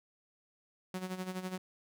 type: tone with tremolo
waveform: sawtooth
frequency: 185 Hz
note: F#3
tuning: in tune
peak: -31 dBFS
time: 0.94-1.58 s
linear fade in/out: 2 ms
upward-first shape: sine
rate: 12 Hz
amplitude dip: 70%
effects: none